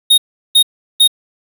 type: tone bursts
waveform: square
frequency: 3723 Hz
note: A#7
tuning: 3 cents flat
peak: -6 dBFS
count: 3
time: 0.1-1.077 s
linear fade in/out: 10 ms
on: 79 ms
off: 370 ms
effects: none